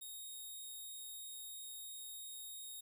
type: tone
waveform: 5% pulse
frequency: 3729 Hz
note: A#7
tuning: in tune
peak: -39 dBFS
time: 0.01-2.81 s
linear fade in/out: 10 ms
effects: 12-bit